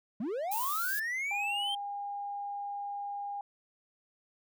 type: linear sweep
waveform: triangle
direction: up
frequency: 189.5 to 3186 Hz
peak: -30 dBFS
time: 0.2-1.75 s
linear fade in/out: 5 ms
type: noise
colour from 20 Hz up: violet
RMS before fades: -36 dBFS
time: 0.51-1 s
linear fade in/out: 10 ms
type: tone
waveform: sine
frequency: 810 Hz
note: G#5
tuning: 43 cents flat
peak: -35 dBFS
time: 1.31-3.41 s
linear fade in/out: 2 ms
effects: none